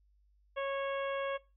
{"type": "harmonic tone", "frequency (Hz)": 550, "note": "C#5", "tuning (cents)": -14, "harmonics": [1, 2, 3, 4, 5, 6], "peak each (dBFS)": [-34, -40, -44, -46, -48, -50], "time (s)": [0.56, 1.38], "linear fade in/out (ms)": 20, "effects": ["noise-tail reverb RT60 0.3 s tail -22 dB re dry", "added 50 Hz sine -65 dBFS peak until 1.56 s"]}